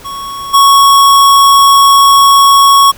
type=tone with level steps; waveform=square; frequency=1108.7 Hz; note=C#6; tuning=in tune; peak=-20 / -3 dBFS; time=0.04-2.92 s; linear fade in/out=20 ms; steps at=0.53 s; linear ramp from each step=20 ms; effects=pink hiss -35 dBFS RMS until 2.97 s